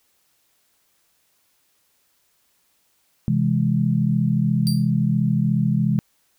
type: chord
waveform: sine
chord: C augmented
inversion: none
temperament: equal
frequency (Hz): 130.81 / 164.81 / 207.7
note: C3 / E3 / G#3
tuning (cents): 0 / 0 / 0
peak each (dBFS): -21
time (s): 3.28-5.99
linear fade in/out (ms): 0
type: tone with exponential decay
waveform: sawtooth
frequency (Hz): 4699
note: D8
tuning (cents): 0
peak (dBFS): -20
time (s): 4.67-4.9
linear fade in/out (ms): 0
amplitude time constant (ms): 50
effects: white hiss -65 dBFS RMS until 6.38 s